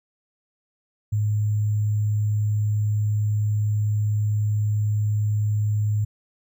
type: tone with sample-and-hold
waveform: sine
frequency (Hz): 105.5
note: G#2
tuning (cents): +28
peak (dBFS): -19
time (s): 1.12-6.05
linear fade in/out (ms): 10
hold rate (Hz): 7350
effects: none